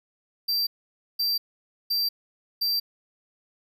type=tone bursts; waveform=square; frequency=4699 Hz; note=D8; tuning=in tune; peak=-23 dBFS; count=4; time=0.48-2.8 s; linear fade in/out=10 ms; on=190 ms; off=520 ms; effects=none